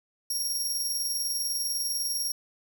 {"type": "tone with tremolo", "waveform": "20% pulse", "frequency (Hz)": 5588, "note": "F8", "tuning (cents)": 0, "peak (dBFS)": -21, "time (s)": [0.3, 2.32], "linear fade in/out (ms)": 5, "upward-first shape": "square", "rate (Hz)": 20, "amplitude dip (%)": 30, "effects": []}